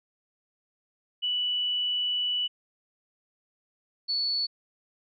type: tone pair in turn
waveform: sine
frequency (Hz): 2960 / 4435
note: F#7 / C#8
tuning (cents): 0 / 0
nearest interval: perfect fifth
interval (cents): 700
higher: second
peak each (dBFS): -25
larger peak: neither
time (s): 1.22-2.48 / 4.08-4.47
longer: first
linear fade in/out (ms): 20
effects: none